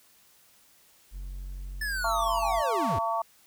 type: tone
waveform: triangle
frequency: 46.25 Hz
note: F#1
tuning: in tune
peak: -33 dBFS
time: 1.11-2.63 s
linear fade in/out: 50 ms
type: linear sweep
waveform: square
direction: down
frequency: 1764 to 64.7 Hz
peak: -30 dBFS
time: 1.81-2.99 s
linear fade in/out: 5 ms
type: harmonic tone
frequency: 226.1 Hz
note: A3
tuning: 47 cents sharp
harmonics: 3 / 4 / 5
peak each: -30 / -30 / -30 dBFS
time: 2.04-3.22 s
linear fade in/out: 5 ms
effects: white hiss -60 dBFS RMS until 3.46 s